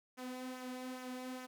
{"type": "tone with flanger", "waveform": "sawtooth", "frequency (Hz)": 254.3, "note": "C4", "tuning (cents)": -49, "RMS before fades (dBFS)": -45, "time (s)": [0.17, 1.47], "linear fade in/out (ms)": 20, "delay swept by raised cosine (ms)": [0.22, 3.32], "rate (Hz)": 2.4, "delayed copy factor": -0.5, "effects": []}